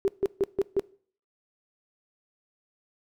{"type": "tone bursts", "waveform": "sine", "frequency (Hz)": 392, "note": "G4", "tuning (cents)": 0, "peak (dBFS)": -20, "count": 5, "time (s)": [0.05, 0.795], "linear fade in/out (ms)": 0, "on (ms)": 29, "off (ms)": 150, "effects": ["noise-tail reverb RT60 0.5 s tail -22 dB re dry"]}